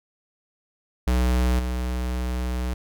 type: tone with level steps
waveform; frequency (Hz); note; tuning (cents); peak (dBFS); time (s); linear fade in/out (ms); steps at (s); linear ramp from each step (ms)
square; 62; B1; +7; -19 / -25; 1.07-2.74; 5; 1.59; 5
effects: none